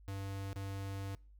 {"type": "tone with dropouts", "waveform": "square", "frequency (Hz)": 98, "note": "G2", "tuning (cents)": 0, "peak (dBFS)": -40, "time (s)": [0.08, 1.15], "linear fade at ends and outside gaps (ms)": 0, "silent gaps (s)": [0.53, 0.56], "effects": ["noise-tail reverb RT60 0.4 s tail -24 dB re dry", "added 50 Hz sine -56 dBFS peak until 1.39 s"]}